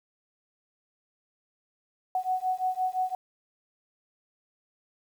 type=beating tone pair; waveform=sine; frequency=740 / 745.8 Hz; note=F#5 / F#5; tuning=0 / +14 cents; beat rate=5.8 Hz; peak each=-29 dBFS; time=2.15-3.15 s; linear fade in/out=2 ms; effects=9-bit